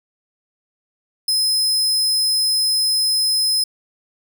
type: tone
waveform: sawtooth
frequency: 5100 Hz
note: D#8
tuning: 42 cents sharp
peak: -13 dBFS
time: 1.28-3.64 s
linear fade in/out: 5 ms
effects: none